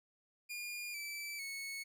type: tone with pitch steps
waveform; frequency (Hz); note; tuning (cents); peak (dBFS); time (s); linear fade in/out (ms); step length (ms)
sawtooth; 2422 / 2319 / 2204; D#7 / D7 / C#7; -47 / -22 / -11; -38; 0.49-1.84; 20; 450
effects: none

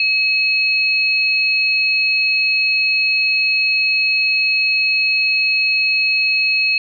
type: tone pair together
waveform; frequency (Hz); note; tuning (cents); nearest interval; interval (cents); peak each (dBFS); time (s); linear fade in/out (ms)
sine; 2559 / 4304; D#7 / C8; +48 / +48; major sixth; 900; -14 / -20; 0-6.78; 2
effects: none

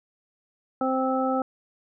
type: harmonic tone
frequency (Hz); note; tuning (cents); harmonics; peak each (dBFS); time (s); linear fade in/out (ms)
261.6; C4; 0; 1 / 2 / 3 / 5; -26 / -27 / -28 / -30; 0.81-1.42; 2
effects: none

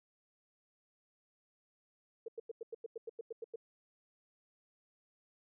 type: tone bursts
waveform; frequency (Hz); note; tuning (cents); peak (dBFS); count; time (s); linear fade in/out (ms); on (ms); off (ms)
sine; 455.6; A#4; -40; -39; 12; 2.26-3.559; 5; 23; 93
effects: none

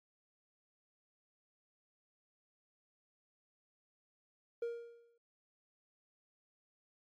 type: tone with exponential decay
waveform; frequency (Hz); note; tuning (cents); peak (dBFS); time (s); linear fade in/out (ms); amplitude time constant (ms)
triangle; 469.3; A#4; +12; -31; 4.62-5.18; 5; 120
effects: tanh soft clip ceiling -27 dBFS + MP3 64 kbps

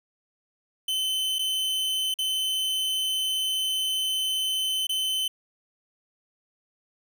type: tone with dropouts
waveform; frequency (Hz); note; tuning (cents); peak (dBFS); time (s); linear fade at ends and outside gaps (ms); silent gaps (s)
45% pulse; 3053; G7; -46; -24; 0.88-5.28; 5; 1.386-1.391 / 2.141-2.187 / 4.87-4.892
effects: none

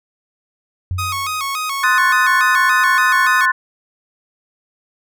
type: tone with exponential decay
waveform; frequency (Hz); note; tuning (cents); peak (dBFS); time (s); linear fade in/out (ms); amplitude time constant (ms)
sine; 91.4; F#2; -21; -16; 0.91-1.51; 0; 130
type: tone with vibrato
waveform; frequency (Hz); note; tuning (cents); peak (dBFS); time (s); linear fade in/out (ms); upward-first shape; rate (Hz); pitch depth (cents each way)
sawtooth; 1174.7; D6; 0; -16; 0.98-3.46; 10; square; 3.5; 110
type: chord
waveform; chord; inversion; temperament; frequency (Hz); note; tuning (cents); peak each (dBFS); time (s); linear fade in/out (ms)
sine; F# diminished; second; equal; 1046.5 / 1480 / 1760; C6 / F#6 / A6; 0 / 0 / 0; -16; 1.83-3.52; 10
effects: none

